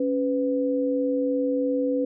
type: tone pair together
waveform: sine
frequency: 277.2 / 499.9 Hz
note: C#4 / B4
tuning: 0 / +21 cents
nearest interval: minor seventh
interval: 1021 cents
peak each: -24 dBFS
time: 0-2.05 s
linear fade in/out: 5 ms
effects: none